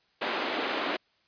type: band-pass noise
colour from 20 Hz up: pink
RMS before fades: -31 dBFS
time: 0.21-0.97 s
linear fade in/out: 10 ms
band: 290 to 3800 Hz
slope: 24 dB/octave
effects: white hiss -68 dBFS RMS until 1.27 s + resampled to 11025 Hz